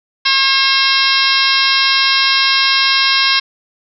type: harmonic tone with a mistuned harmonic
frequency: 539 Hz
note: C#5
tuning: 49 cents flat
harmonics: 2 / 3 / 4 / 5 / 6 / 7 / 8 / 9 / 10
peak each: -19 / -19 / -19 / -19 / -19 / -19 / -19 / -19 / -19 dBFS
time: 0.25-3.4 s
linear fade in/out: 10 ms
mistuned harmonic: 8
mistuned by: -81 cents
effects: none